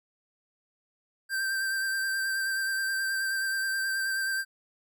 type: tone with vibrato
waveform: square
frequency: 1569 Hz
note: G6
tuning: 1 cent sharp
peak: -28 dBFS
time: 1.29-4.45 s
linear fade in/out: 50 ms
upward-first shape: sine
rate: 9.4 Hz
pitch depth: 21 cents each way
effects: none